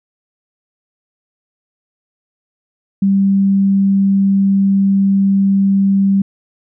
sine tone, 196 Hz, G3, in tune, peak -9 dBFS, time 3.02-6.22 s, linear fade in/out 5 ms, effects none

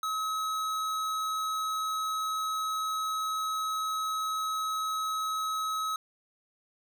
sine tone with hard clipping, 1281 Hz, E6, 50 cents flat, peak -31 dBFS, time 0.03-5.96 s, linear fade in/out 2 ms, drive 16 dB, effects none

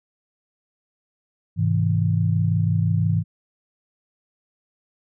sine chord, Ab augmented, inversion none, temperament just, 103.83 / 129.78 / 162.23 Hz, Ab2 / C3 / E3, 0 / -14 / -27 cents, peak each -20 / -26 / -21 dBFS, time 1.56-3.24 s, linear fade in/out 50 ms, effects none

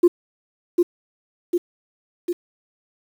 sine tone with echo, 350 Hz, F4, 4 cents sharp, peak -7 dBFS, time 0.03-0.08 s, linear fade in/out 10 ms, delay 750 ms, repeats 3, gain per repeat -4 dB, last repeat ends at 2.33 s, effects tanh soft clip ceiling -6 dBFS + 7-bit

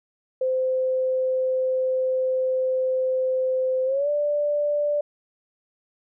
sine tone with pitch glide, 517 to 587.1 Hz, C5 to D5, -21 to -1 cents, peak -20 dBFS, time 0.41-5.01 s, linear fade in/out 5 ms, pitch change +220 cents, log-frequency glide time 3.85-4.09 s, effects none

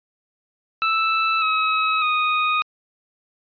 25% pulse tone with pitch steps, 1318.5 / 1280.2 / 1243.1 Hz, E6 / D#6 / D#6, 0 / +49 / -2 cents, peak -14 dBFS, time 0.82-2.62 s, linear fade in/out 0 ms, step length 600 ms, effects resampled to 11025 Hz

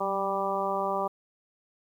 harmonic tone with a mistuned harmonic, 196 Hz, G3, in tune, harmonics 1 / 2 / 3 / 4 / 5 / 6, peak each -39 / -34 / -32 / -32 / -33 / -33 dBFS, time 0-1.08 s, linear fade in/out 10 ms, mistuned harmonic 1, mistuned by -44 cents, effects 10-bit

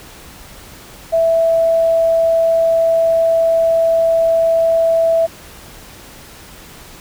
sine tone, 659.3 Hz, E5, in tune, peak -10 dBFS, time 1.12-5.27 s, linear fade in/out 20 ms, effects pink hiss -38 dBFS RMS until 7 s

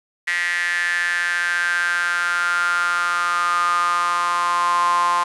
sawtooth tone with high-pass filter sweep, 174.61 Hz, F3, in tune, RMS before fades -20 dBFS, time 0.27-5.24 s, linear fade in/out 10 ms, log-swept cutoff 1900 to 1000 Hz, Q 9.7, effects resampled to 24000 Hz

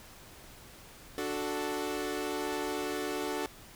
sawtooth chord, D major, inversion none, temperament equal, 293.7 / 370 / 440 Hz, D4 / F#4 / A4, 0 / 0 / 0 cents, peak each -33 dBFS, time 1.18-3.46 s, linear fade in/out 0 ms, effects pink hiss -52 dBFS RMS until 3.75 s

